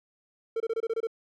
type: tone bursts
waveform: triangle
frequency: 452.2 Hz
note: A4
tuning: 47 cents sharp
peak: -24 dBFS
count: 8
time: 0.56-1.071 s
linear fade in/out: 5 ms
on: 42 ms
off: 25 ms
effects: none